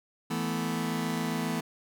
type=chord; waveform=sawtooth; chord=E suspended fourth; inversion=none; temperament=just; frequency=164.81 / 219.8 / 247.2 Hz; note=E3 / A3 / B3; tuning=0 / -2 / +2 cents; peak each=-29 dBFS; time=0.3-1.61 s; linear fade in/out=10 ms; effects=none